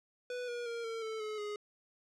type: tone with pitch steps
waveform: square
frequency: 493.9 / 480.1 / 466.7 / 453.7 / 441 / 428.7 / 416.8 Hz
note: B4 / B4 / A#4 / A#4 / A4 / A4 / G#4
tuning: 0 / -49 / +2 / -47 / +4 / -45 / +6 cents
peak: -38 dBFS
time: 0.3-1.56 s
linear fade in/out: 2 ms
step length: 180 ms
effects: low-pass 6000 Hz 12 dB/octave

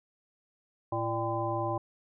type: harmonic tone with a mistuned harmonic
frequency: 113.2 Hz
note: A2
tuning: 50 cents sharp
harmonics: 1 / 3 / 5 / 7 / 9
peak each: -35 / -35 / -35 / -35 / -35 dBFS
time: 0.92-1.78 s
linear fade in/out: 5 ms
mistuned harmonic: 5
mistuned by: +70 cents
effects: none

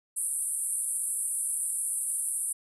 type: band-pass noise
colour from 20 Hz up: pink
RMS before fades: -31 dBFS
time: 0.16-2.53 s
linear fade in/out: 10 ms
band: 8600 to 11000 Hz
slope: 96 dB/octave
effects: none

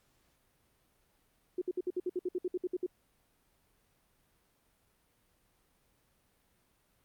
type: tone bursts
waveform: sine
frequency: 361.6 Hz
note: F#4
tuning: 40 cents flat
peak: -30 dBFS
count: 14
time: 1.58-2.864 s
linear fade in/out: 5 ms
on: 36 ms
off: 60 ms
effects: pink hiss -72 dBFS RMS until 7.04 s + Opus 48 kbps

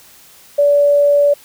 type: tone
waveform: sine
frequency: 576 Hz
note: D5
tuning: 34 cents flat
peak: -8 dBFS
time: 0.58-1.34 s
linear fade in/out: 10 ms
effects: white hiss -44 dBFS RMS until 1.44 s

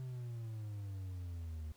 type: exponential sweep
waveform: triangle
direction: down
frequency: 130.81 to 75.9 Hz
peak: -39 dBFS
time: 0-1.72 s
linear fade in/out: 0 ms
effects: pink hiss -67 dBFS RMS until 1.76 s

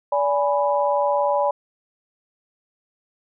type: chord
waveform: sine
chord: G# diminished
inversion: second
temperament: equal with one note detuned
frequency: 577.6 / 830.6 / 987.8 Hz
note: D5 / G#5 / B5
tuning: -29 / 0 / 0 cents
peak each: -20 / -23 / -23 dBFS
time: 0.12-1.51 s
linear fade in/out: 5 ms
effects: none

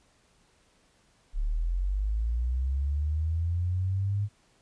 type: linear sweep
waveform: sine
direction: up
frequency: 34.34 to 103.83 Hz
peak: -25 dBFS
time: 1.33-4.29 s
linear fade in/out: 50 ms
effects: pink hiss -65 dBFS RMS until 4.61 s + resampled to 22050 Hz

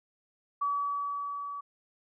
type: tone with level ramp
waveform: sine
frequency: 1142 Hz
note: D6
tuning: 49 cents flat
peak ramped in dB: -26 to -36 dBFS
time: 0.61-1.61 s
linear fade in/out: 10 ms
effects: none

